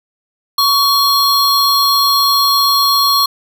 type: tone pair together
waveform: square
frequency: 1123 / 4240 Hz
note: C#6 / C8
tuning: +22 / +22 cents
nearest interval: octave + major seventh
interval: 2300 cents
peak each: -13 dBFS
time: 0.58-3.26 s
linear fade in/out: 5 ms
effects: none